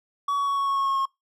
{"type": "tone with pitch steps", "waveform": "triangle", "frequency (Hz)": [1131, 1123.8, 1116.7, 1109.6, 1102.6, 1095.6, 1088.7, 1081.8], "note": ["C#6", "C#6", "C#6", "C#6", "C#6", "C#6", "C#6", "C#6"], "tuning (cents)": [34, 23, 12, 1, -10, -21, -32, -43], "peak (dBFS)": -20, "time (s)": [0.28, 1.056], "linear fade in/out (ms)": 5, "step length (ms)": 97, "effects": ["noise-tail reverb RT60 0.2 s tail -24 dB re dry"]}